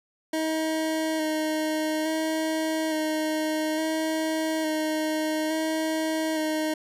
25% pulse tone with vibrato, 314.1 Hz, D#4, 16 cents sharp, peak -21 dBFS, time 0.33-6.74 s, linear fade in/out 5 ms, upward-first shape square, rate 0.58 Hz, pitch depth 16 cents each way, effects resampled to 32000 Hz

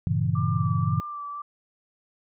sine chord, G diminished seventh, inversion none, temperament equal, 98 / 116.54 / 138.59 / 164.81 Hz, G2 / Bb2 / Db3 / Fb3, 0 / 0 / 0 / 0 cents, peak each -27 dBFS, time 0.07-1 s, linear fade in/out 0 ms
sine tone with vibrato, 1174.7 Hz, D6, in tune, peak -32 dBFS, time 0.35-1.42 s, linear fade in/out 5 ms, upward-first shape sine, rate 1.9 Hz, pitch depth 29 cents each way
effects none

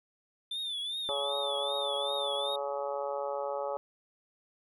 triangle tone with vibrato, 3534 Hz, A7, 7 cents sharp, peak -32 dBFS, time 0.51-2.56 s, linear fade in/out 5 ms, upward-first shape triangle, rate 2.6 Hz, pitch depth 110 cents each way
harmonic tone, 141 Hz, C#3, 30 cents sharp, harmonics 3 / 4 / 5 / 6 / 7 / 8 / 9, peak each -40 / -34 / -45 / -38 / -49 / -44 / -44 dBFS, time 1.09-3.77 s, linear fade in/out 0 ms
effects none

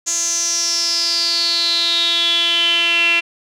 sawtooth tone with band-pass filter sweep, 339.5 Hz, F4, 49 cents flat, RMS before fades -17 dBFS, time 0.06-3.21 s, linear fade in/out 20 ms, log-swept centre 6700 to 2600 Hz, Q 9.5, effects none

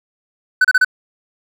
triangle tone bursts, 1509 Hz, F#6, 34 cents sharp, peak -6 dBFS, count 4, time 0.61-0.847 s, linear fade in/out 5 ms, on 36 ms, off 31 ms, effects none

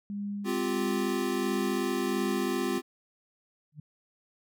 sine tone with tremolo, 202.9 Hz, G#3, 40 cents flat, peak -31 dBFS, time 0.1-2.78 s, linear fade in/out 0 ms, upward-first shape sine, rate 1.5 Hz, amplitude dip 45%
square chord, C suspended fourth, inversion none, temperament equal with one note detuned, 258.5 / 349.2 / 392 Hz, C4 / F4 / G4, -21 / 0 / 0 cents, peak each -33 / -32 / -35 dBFS, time 0.44-2.82 s, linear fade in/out 50 ms
sine tone with exponential growth, 150.5 Hz, D3, 43 cents sharp, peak -36 dBFS, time 3.72-3.8 s, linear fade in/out 5 ms, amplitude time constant 17 ms
effects none

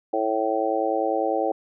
harmonic tone, 110 Hz, A2, in tune, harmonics 3 / 4 / 5 / 6 / 7, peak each -28 / -28 / -26 / -30 / -26 dBFS, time 0.13-1.52 s, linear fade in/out 5 ms, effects none

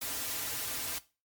white noise with comb filter, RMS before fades -36 dBFS, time 0.01-0.99 s, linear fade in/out 10 ms, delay 5.4 ms, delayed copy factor -0.95, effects noise-tail reverb RT60 0.3 s tail -17 dB re dry + MP3 96 kbps

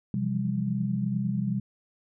sine tone cluster, 129.2 / 168.1 / 176.9 / 199.3 Hz, C3 / E3 / F3 / G3, -21 / +34 / +23 / +29 cents, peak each -30 / -35 / -34 / -28 dBFS, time 0.14-1.6 s, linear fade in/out 2 ms, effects none

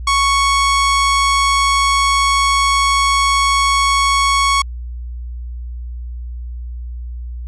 sawtooth tone, 1108.7 Hz, C#6, in tune, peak -8 dBFS, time 0.07-4.62 s, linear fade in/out 5 ms, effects added 60 Hz sine -24 dBFS peak until 7.47 s + resampled to 22050 Hz

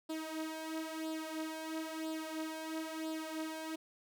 sawtooth tone with flanger, 317.6 Hz, D#4, 36 cents sharp, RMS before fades -41 dBFS, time 0.09-3.76 s, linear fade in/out 10 ms, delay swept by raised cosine 0.23 to 4.43 ms, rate 1 Hz, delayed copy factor +0.7, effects none

